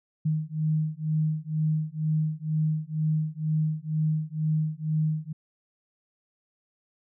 sine beating tone pair, 154.5 / 156.6 Hz, D#3 / D#3, -12 / +11 cents, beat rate 2.1 Hz, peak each -27 dBFS, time 0.25-5.33 s, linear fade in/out 10 ms, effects none

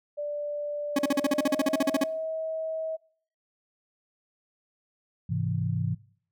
sine tone with pitch glide, 587 to 640.1 Hz, D5 to D#5, -1 to +49 cents, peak -29 dBFS, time 0.17-2.97 s, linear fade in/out 20 ms, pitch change +150 cents, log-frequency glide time 1.22-1.78 s
40% pulse tone bursts, 277.2 Hz, C#4, in tune, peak -20 dBFS, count 16, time 0.96-2.039 s, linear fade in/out 5 ms, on 29 ms, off 41 ms
sine chord, Ab augmented, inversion none, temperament equal, 103.83 / 130.81 / 164.81 Hz, Ab2 / C3 / E3, 0 / 0 / 0 cents, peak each -30 dBFS, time 5.29-5.95 s, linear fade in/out 10 ms
effects noise-tail reverb RT60 0.6 s tail -23 dB re dry

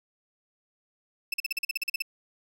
30% pulse tone bursts, 2633 Hz, E7, 3 cents flat, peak -23 dBFS, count 12, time 1.32-2.022 s, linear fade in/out 5 ms, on 20 ms, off 42 ms, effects none

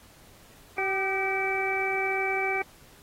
harmonic tone with a mistuned harmonic, 384.5 Hz, G4, 33 cents flat, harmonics 1 / 2 / 3 / 4 / 5 / 6, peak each -31 / -31 / -39 / -37 / -40 / -28 dBFS, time 0.78-2.62 s, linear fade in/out 2 ms, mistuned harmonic 3, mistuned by +67 cents, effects pink hiss -55 dBFS RMS until 3.02 s + AAC 48 kbps

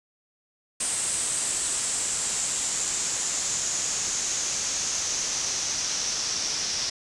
white noise with low-pass filter sweep, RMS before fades -28 dBFS, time 0.8-6.9 s, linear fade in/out 5 ms, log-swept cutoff 8400 to 5600 Hz, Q 5.1, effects resampled to 24000 Hz

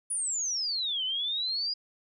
sine exponential two-way sweep, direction down then up, 9956 to 2986 to 4928 Hz, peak -28 dBFS, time 0.1-1.74 s, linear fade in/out 10 ms, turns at 1.04 s, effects none

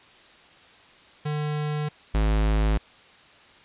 square tone pair in turn, 150 / 53.03 Hz, D3 / G#1, +37 / +37 cents, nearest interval octave + tritone, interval 1800 cents, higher first, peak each -26 / -20 dBFS, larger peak second, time 1.25-1.89 / 2.14-2.78 s, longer neither, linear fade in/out 10 ms, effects white hiss -52 dBFS RMS until 3.64 s + resampled to 8000 Hz

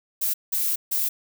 violet noise bursts at uneven times, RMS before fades -24 dBFS, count 3, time 0.21-0.34 / 0.52-0.76 / 0.91-1.09 s, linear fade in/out 10 ms, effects none

